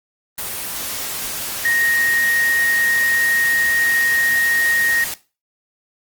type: tone in noise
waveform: sine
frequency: 1867 Hz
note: A#6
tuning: 2 cents sharp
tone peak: -15 dBFS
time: 1.65-5.04 s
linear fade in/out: 2 ms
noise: white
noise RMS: -26 dBFS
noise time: 0.38-5.14 s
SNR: +8 dB
effects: noise-tail reverb RT60 0.3 s tail -17 dB re dry + Opus 24 kbps